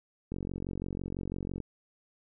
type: click train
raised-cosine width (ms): 3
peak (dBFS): -23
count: 60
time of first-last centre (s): 0.32-1.603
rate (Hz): 46
effects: none